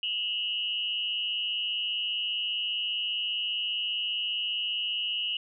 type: tone with amplitude modulation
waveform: sine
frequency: 2895 Hz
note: F#7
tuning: 38 cents flat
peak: -24 dBFS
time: 0.03-5.37 s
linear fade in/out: 2 ms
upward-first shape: sine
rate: 215 Hz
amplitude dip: 85%
effects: none